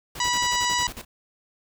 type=noise with tremolo; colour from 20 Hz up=pink; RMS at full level=-36 dBFS; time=0.15-1.05 s; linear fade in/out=5 ms; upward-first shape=square; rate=11 Hz; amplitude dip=80%
type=harmonic tone; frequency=978 Hz; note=B5; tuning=17 cents flat; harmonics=1 / 2 / 3 / 4 / 5 / 6 / 7 / 8; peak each=-25 / -28 / -30 / -31 / -32 / -33 / -33 / -34 dBFS; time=0.2-0.87 s; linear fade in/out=2 ms
effects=none